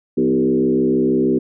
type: tone with frequency modulation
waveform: sine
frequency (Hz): 317.1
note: D#4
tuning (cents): +33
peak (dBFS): -13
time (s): 0.17-1.39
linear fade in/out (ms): 10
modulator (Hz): 66.4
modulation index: 1.6
effects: none

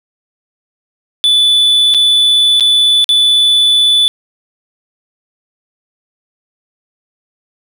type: tone with dropouts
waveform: triangle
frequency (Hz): 3478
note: A7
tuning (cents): -21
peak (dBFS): -5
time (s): 1.24-4.08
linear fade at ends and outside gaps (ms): 0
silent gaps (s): 1.94-1.946 / 2.598-2.607 / 3.043-3.091
effects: none

